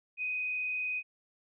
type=tone with frequency modulation; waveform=sine; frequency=2500 Hz; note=D#7; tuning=8 cents sharp; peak=-31 dBFS; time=0.17-1.03 s; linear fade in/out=50 ms; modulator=37.8 Hz; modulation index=0.71; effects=none